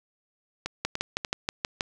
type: two click trains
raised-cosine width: 0.2 ms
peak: -9 / -13 dBFS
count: 7 / 3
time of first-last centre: 0.85-1.808 / 0.66-1.248 s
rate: 6.26 / 3.4 Hz
effects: none